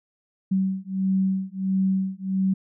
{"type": "beating tone pair", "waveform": "sine", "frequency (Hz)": [190, 191.5], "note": ["F#3", "G3"], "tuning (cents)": [46, -40], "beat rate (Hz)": 1.5, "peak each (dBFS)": -24, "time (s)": [0.51, 2.54], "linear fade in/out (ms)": 10, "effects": []}